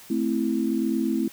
sine chord, A minor, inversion none, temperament equal, 220 / 261.6 / 329.6 Hz, A3 / C4 / E4, 0 / 0 / 0 cents, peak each -26 dBFS, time 0.1-1.28 s, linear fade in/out 5 ms, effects white hiss -47 dBFS RMS until 1.32 s

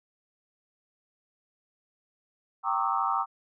sine tone cluster, 782 / 924 / 1096 / 1189 / 1302 Hz, G5 / A#5 / C#6 / D6 / E6, -4 / -16 / -20 / +21 / -22 cents, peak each -31 dBFS, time 2.63-3.26 s, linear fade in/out 50 ms, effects none

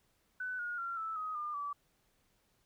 sine tone with pitch steps, 1500 / 1435.6 / 1373.9 / 1314.9 / 1258.4 / 1204.4 / 1152.7 Hz, F#6 / F6 / F6 / E6 / D#6 / D6 / D6, +23 / +47 / -29 / -5 / +19 / +43 / -33 cents, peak -36 dBFS, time 0.4-1.73 s, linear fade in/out 5 ms, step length 190 ms, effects pink hiss -74 dBFS RMS until 2.65 s

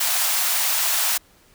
white high-pass noise, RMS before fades -21 dBFS, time 0-1.18 s, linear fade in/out 10 ms, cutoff 620 Hz, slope 48 dB/octave, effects pink hiss -55 dBFS RMS until 1.54 s

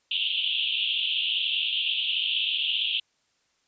white band-pass noise, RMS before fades -27 dBFS, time 0.11-3 s, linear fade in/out 5 ms, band 2700 to 3500 Hz, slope 96 dB/octave, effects white hiss -70 dBFS RMS until 3.67 s + resampled to 16000 Hz

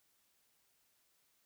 silence, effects white hiss -75 dBFS RMS until 1.45 s

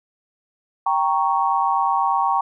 sine chord, G diminished, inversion none, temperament equal, 784 / 932.3 / 1108.7 Hz, G5 / Bb5 / Db6, 0 / 0 / 0 cents, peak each -21 dBFS, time 0.86-2.41 s, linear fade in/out 5 ms, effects none

